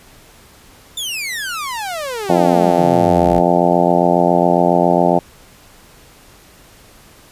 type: exponential sweep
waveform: sawtooth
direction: down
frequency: 3610 to 56.8 Hz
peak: -18 dBFS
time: 0.97-3.4 s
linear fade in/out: 5 ms
type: harmonic tone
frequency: 87.31 Hz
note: F2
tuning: in tune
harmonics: 2 / 3 / 4 / 5 / 6 / 7 / 8 / 9 / 10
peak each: -18 / -20 / -19 / -22 / -21 / -17 / -18 / -19 / -22 dBFS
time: 2.29-5.19 s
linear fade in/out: 5 ms
effects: pink hiss -45 dBFS RMS until 7.31 s + resampled to 32000 Hz